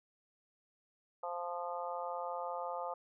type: harmonic tone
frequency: 174.6 Hz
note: F3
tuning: in tune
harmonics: 3 / 4 / 5 / 6 / 7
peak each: -42 / -43 / -42 / -48 / -45 dBFS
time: 1.23-2.94 s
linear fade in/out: 5 ms
effects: none